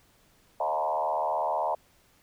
sine tone with frequency modulation, 781 Hz, G5, 7 cents flat, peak -25 dBFS, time 0.6-1.75 s, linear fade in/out 5 ms, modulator 75.6 Hz, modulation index 2.8, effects pink hiss -63 dBFS RMS until 2.22 s

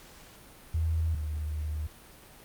sine tone pair in turn, 80.8 / 76.27 Hz, E2 / D#2, -34 / -34 cents, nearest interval minor second, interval 100 cents, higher first, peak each -25 / -30 dBFS, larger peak first, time 0.74-1.15 / 1.15-1.87 s, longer second, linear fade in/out 5 ms, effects pink hiss -52 dBFS RMS until 2.44 s + Opus 48 kbps

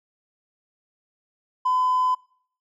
sine tone with hard clipping, 1012 Hz, B5, 42 cents sharp, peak -19 dBFS, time 1.65-2.15 s, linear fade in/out 10 ms, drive 1 dB, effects noise-tail reverb RT60 0.6 s tail -25 dB re dry

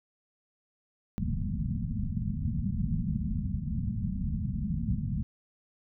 white low-pass noise, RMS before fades -31 dBFS, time 1.18-5.23 s, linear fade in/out 0 ms, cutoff 230 Hz, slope 96 dB/octave, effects none

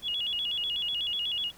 sine tone with vibrato, 3110 Hz, G7, 14 cents flat, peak -28 dBFS, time 0.02-1.52 s, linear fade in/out 50 ms, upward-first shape square, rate 8.1 Hz, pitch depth 140 cents each way, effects pink hiss -54 dBFS RMS until 1.57 s

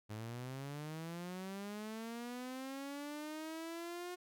sawtooth linear sweep, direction up, 104.1 to 360.4 Hz, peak -39 dBFS, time 0.09-4.16 s, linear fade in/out 20 ms, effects none

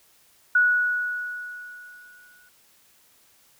sine tone with exponential decay, 1466 Hz, F#6, 16 cents flat, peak -14 dBFS, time 0.55-2.49 s, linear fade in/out 5 ms, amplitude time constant 420 ms, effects white hiss -59 dBFS RMS until 3.59 s

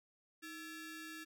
sawtooth ring-modulated tone, 1014 Hz, B5, 45 cents sharp, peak -40 dBFS, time 0.42-1.25 s, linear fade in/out 20 ms, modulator 698 Hz, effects none

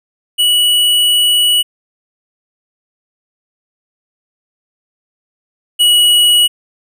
square tone pair in turn, 2938 / 2921 Hz, F#7 / F#7, -13 / -23 cents, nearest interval unison, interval 10 cents, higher first, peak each -9 / -7 dBFS, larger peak second, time 0.38-1.63 / 5.79-6.48 s, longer first, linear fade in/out 20 ms, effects none

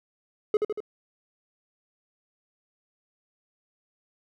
triangle tone with echo, 422.9 Hz, G#4, 31 cents sharp, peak -16 dBFS, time 0.54-0.57 s, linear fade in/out 2 ms, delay 78 ms, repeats 3, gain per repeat -4 dB, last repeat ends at 0.804 s, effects none

